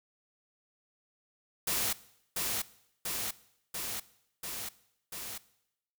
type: noise with echo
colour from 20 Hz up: white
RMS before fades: -31 dBFS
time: 1.67-1.93 s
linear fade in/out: 5 ms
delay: 690 ms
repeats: 5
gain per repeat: -2 dB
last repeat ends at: 5.38 s
effects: noise-tail reverb RT60 0.8 s tail -19 dB re dry